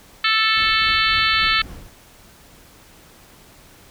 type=harmonic tone; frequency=440 Hz; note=A4; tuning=in tune; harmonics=3 / 4 / 5 / 6 / 7 / 8 / 9 / 10; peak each=-21 / -22 / -23 / -24 / -24 / -25 / -26 / -26 dBFS; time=0.24-1.62 s; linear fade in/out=5 ms
type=noise with tremolo; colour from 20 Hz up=brown; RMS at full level=-33 dBFS; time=0.56-1.89 s; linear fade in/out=5 ms; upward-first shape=triangle; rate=3.7 Hz; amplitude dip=65%
effects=pink hiss -48 dBFS RMS until 3.9 s